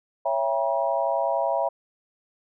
sine chord, C# diminished seventh, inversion none, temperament just, 554.4 / 665.2 / 798.3 / 957.9 Hz, C#5 / E5 / G5 / Bb5, 0 / +16 / +31 / +47 cents, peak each -27 / -25 / -29 / -28 dBFS, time 0.25-1.69 s, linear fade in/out 10 ms, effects none

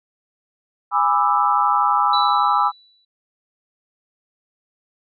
sine chord, E dominant seventh, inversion first, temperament just, 824.1 / 988.9 / 1186.7 / 1318.5 Hz, G#5 / B5 / D6 / E6, -14 / +2 / +18 / 0 cents, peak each -20 dBFS, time 0.91-2.72 s, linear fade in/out 50 ms
sine tone with exponential decay, 3951 Hz, B7, in tune, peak -20 dBFS, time 2.13-3.05 s, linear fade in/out 5 ms, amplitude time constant 200 ms
effects none

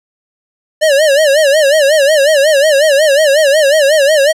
square tone with vibrato, 587.3 Hz, D5, in tune, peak -7 dBFS, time 0.81-4.33 s, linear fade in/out 20 ms, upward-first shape sine, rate 5.5 Hz, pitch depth 140 cents each way, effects low-pass 11000 Hz 12 dB/octave

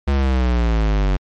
square linear sweep, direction down, 70.6 to 46.24 Hz, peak -15 dBFS, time 0.07-1.17 s, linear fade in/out 10 ms, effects low-pass 4000 Hz 12 dB/octave + MP3 48 kbps

